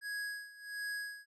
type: tone with tremolo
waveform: square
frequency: 1661.2 Hz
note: G#6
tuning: in tune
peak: -37 dBFS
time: 0.01-1.26 s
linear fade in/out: 50 ms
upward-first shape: sine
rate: 1.4 Hz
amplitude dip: 85%
effects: low-pass 12000 Hz 12 dB/octave